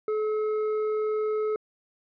triangle tone with hard clipping, 429.3 Hz, A4, 43 cents flat, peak -26 dBFS, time 0.08-1.56 s, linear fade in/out 2 ms, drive 11 dB, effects low-pass 2000 Hz 12 dB/octave

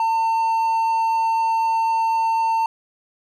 triangle tone, 902 Hz, A5, 43 cents sharp, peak -15 dBFS, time 0-2.66 s, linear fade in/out 2 ms, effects none

